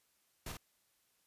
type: noise with echo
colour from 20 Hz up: pink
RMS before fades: -43 dBFS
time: 0.46-0.52 s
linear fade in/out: 5 ms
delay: 51 ms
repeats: 1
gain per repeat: -4 dB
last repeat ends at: 0.571 s
effects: white hiss -75 dBFS RMS until 1.26 s + resampled to 32000 Hz